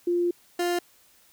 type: tone pair in turn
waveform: sine / 30% pulse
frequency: 349.2 / 350.5 Hz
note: F4 / F4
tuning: 0 / +6 cents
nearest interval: unison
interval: 6 cents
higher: second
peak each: -21 dBFS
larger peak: neither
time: 0.07-0.31 / 0.59-0.79 s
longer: first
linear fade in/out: 5 ms
effects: white hiss -59 dBFS RMS until 1.32 s